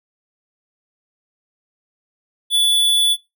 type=tone; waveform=square; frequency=3452 Hz; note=A7; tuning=34 cents flat; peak=-13 dBFS; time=2.5-3.17 s; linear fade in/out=50 ms; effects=noise-tail reverb RT60 0.2 s tail -17 dB re dry